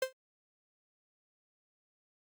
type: tone with exponential decay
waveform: 45% pulse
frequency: 522 Hz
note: C5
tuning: 4 cents flat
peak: -26 dBFS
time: 0.02-0.13 s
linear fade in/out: 5 ms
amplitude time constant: 23 ms
effects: Opus 48 kbps